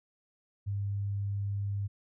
sine tone, 100.4 Hz, G2, 42 cents sharp, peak -30 dBFS, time 0.66-1.88 s, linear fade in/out 20 ms, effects none

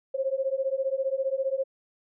sine beating tone pair, 528 / 543 Hz, C5 / C#5, +16 / -36 cents, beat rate 15 Hz, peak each -28 dBFS, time 0.14-1.64 s, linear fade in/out 10 ms, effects none

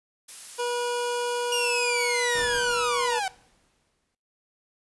blue noise, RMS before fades -39 dBFS, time 0.28-2.43 s, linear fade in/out 10 ms
25% pulse tone, 483.8 Hz, B4, 36 cents flat, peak -22 dBFS, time 0.58-3.2 s, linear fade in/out 20 ms
sawtooth linear sweep, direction down, 2861 to 740 Hz, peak -22 dBFS, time 1.52-3.28 s, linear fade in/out 2 ms
pink noise with exponential decay, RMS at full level -37 dBFS, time 2.35-4.15 s, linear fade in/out 2 ms, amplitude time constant 390 ms
effects noise-tail reverb RT60 0.5 s tail -20 dB re dry + resampled to 24000 Hz

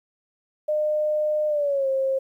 sine tone with pitch glide, 607 to 534.6 Hz, D#5 to C5, -43 to +37 cents, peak -20 dBFS, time 0.68-2.19 s, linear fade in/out 10 ms, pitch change -220 cents, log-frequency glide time 1.48-1.88 s, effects 10-bit

